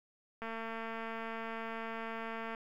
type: click train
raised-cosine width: 0.5 ms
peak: -27 dBFS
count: 482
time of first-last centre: 0.42-2.548 s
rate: 226 Hz
effects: 11-bit